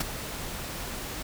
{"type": "noise with ADSR envelope", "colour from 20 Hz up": "pink", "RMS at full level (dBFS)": -24, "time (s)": [0, 1.23], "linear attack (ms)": 7, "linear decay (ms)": 17, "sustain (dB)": -12, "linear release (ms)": 10, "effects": []}